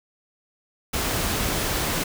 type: noise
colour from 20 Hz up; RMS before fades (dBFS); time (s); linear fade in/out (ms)
pink; -25; 0.93-2.04; 10
effects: none